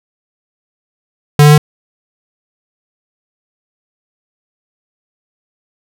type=tone with pitch steps; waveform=square; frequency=147 / 148.62 / 150.26 Hz; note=D3 / D3 / D3; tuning=+2 / +21 / +40 cents; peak=-3 dBFS; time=1.39-1.579 s; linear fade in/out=2 ms; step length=63 ms; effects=none